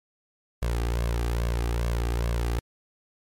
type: tone with flanger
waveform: sawtooth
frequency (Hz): 58.27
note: A#1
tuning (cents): 0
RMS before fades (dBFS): -26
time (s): 0.62-2.59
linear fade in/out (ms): 0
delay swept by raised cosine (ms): 1.8 to 2.55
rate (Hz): 2.4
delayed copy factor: +0.6
effects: MP3 64 kbps